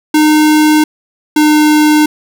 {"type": "tone pair in turn", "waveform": "square", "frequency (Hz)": [305.8, 303.3], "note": ["D#4", "D#4"], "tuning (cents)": [-30, -44], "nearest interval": "unison", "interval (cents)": 14, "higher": "first", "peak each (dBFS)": -6, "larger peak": "neither", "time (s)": [[0.14, 0.84], [1.36, 2.06]], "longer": "neither", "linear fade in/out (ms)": 5, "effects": []}